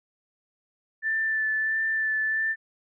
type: tone with vibrato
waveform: sine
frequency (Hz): 1763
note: A6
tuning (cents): +3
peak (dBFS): -23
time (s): 1.02-2.56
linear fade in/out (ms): 50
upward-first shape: sine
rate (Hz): 1.5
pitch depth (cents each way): 16
effects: none